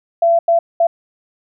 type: tone bursts at uneven times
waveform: sine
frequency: 675 Hz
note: E5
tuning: 41 cents sharp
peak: -9 dBFS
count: 3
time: 0.22-0.39 / 0.48-0.59 / 0.8-0.87 s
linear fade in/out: 5 ms
effects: none